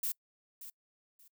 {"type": "noise with echo", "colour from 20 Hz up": "violet", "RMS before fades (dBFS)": -34, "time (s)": [0.03, 0.12], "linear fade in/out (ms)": 5, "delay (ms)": 580, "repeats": 2, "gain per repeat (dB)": -13, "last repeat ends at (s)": 1.28, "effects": ["noise-tail reverb RT60 0.1 s tail -25 dB re dry"]}